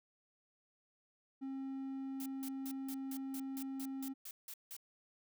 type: tone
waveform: triangle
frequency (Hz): 268.6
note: C4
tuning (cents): +46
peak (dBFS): -38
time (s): 1.41-4.14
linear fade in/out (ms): 20
type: noise bursts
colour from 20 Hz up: blue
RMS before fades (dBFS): -48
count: 12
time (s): 2.2-4.766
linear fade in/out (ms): 2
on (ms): 58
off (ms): 170
effects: none